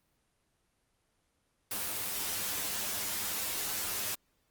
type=noise with comb filter; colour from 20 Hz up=white; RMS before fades=-35 dBFS; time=1.71-4.15 s; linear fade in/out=5 ms; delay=9.8 ms; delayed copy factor=+0.6; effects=pink hiss -75 dBFS RMS until 4.5 s + Opus 24 kbps